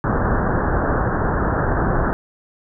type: low-pass noise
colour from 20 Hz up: pink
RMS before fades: -19 dBFS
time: 0.04-2.13 s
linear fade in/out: 0 ms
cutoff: 1700 Hz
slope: 96 dB/octave
effects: none